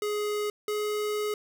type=tone pair in turn; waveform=square; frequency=418 / 420.7 Hz; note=G#4 / G#4; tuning=+11 / +22 cents; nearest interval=unison; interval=11 cents; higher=second; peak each=-28 dBFS; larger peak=neither; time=0.02-0.5 / 0.68-1.34 s; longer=second; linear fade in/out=2 ms; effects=none